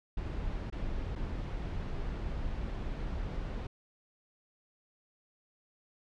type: noise with dropouts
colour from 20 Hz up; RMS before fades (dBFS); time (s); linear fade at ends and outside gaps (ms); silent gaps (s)
brown; -36; 0.17-3.67; 5; 0.701-0.723 / 1.154-1.158
effects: low-pass 4000 Hz 12 dB/octave